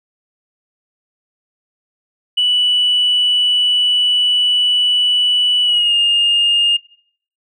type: tone with pitch glide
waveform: sine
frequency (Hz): 2960 to 2830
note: F#7 to F7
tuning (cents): 0 to +22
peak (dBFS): -10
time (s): 2.37-6.77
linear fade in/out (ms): 10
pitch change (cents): -78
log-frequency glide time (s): 5.63-5.94
effects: noise-tail reverb RT60 0.6 s tail -20 dB re dry + tanh soft clip ceiling -7 dBFS